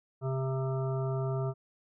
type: harmonic tone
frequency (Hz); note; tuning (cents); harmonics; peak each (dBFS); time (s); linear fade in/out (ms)
132.5; C3; +22; 1 / 3 / 5 / 7 / 9 / 10; -30 / -36 / -39 / -47 / -46 / -48; 0.21-1.54; 50
effects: none